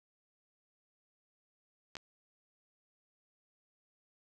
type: clicks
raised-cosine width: 0.2 ms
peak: -25 dBFS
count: 2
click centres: 1.954 / 1.968 s
effects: none